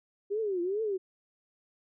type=tone with vibrato; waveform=sine; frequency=392 Hz; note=G4; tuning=in tune; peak=-28 dBFS; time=0.3-0.98 s; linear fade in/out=20 ms; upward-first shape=triangle; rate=2.4 Hz; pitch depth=250 cents each way; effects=none